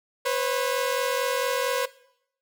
sawtooth tone pair together, 496.6 / 541 Hz, B4 / C#5, +9 / -42 cents, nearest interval minor second, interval 149 cents, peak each -22 dBFS, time 0.25-1.86 s, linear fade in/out 10 ms, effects noise-tail reverb RT60 0.7 s tail -19 dB re dry

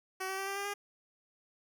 10% pulse tone with pitch steps, 377.8 / 383.3 / 388.9 / 394.5 / 400.3 / 406.1 Hz, F#4 / G4 / G4 / G4 / G4 / G#4, +36 / -39 / -14 / +11 / +36 / -39 cents, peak -27 dBFS, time 0.2-0.74 s, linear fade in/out 10 ms, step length 90 ms, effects none

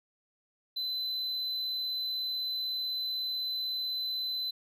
triangle tone, 4031 Hz, B7, 35 cents sharp, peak -30 dBFS, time 0.76-4.51 s, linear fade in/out 10 ms, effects none

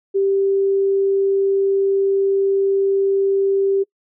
sine tone, 392 Hz, G4, in tune, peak -14 dBFS, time 0.14-3.84 s, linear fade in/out 20 ms, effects noise-tail reverb RT60 0.1 s tail -25 dB re dry

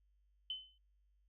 sine tone with exponential decay, 3044 Hz, F#7, 48 cents sharp, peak -36 dBFS, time 0.5-0.78 s, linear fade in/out 2 ms, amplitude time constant 60 ms, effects added 50 Hz sine -70 dBFS peak until 1.28 s

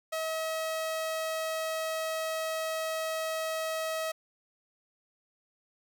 sawtooth tone, 640 Hz, D#5, 49 cents sharp, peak -27 dBFS, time 0.12-4.12 s, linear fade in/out 10 ms, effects none

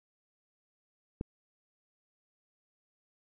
click, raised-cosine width 3 ms, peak -21 dBFS, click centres 1.211 s, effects none

